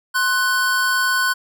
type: tone pair together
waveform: square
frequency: 1054 / 1491.8 Hz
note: C6 / F#6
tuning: +12 / +14 cents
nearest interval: tritone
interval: 602 cents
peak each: -23 / -18 dBFS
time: 0.14-1.34 s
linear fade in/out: 20 ms
effects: none